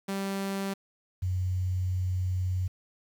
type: tone pair in turn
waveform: sawtooth / sine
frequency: 195.7 / 91.91 Hz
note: G3 / F#2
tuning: -3 / -11 cents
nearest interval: octave + minor second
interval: 1308 cents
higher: first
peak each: -26 dBFS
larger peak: neither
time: 0.08-0.74 / 1.22-2.68 s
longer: second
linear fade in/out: 10 ms
effects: 9-bit